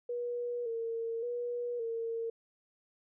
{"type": "tone with vibrato", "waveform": "sine", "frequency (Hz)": 470, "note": "A#4", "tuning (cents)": 14, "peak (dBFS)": -33, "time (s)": [0.09, 2.3], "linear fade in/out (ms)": 5, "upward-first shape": "square", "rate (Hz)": 0.88, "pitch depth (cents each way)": 46, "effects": []}